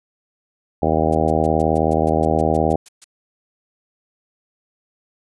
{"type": "harmonic tone", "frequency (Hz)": 79.1, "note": "D#2", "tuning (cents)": 29, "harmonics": [1, 2, 3, 4, 5, 6, 7, 8, 9, 10], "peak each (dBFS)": [-24, -24, -24, -24, -24, -24, -24, -24, -24, -24], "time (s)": [0.82, 2.76], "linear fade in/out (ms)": 5}
{"type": "noise bursts", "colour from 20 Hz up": "blue", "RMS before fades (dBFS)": -38, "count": 13, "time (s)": [1.12, 3.044], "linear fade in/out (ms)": 5, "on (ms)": 28, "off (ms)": 130}
{"effects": ["resampled to 22050 Hz"]}